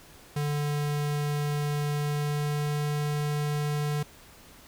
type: tone with pitch glide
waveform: square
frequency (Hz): 146.83 to 147.77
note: D3 to D3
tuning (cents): 0 to +11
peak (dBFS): -27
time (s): 0.36-4.03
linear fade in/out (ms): 5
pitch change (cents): +11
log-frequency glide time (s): 1.93-2.85
effects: pink hiss -52 dBFS RMS until 4.67 s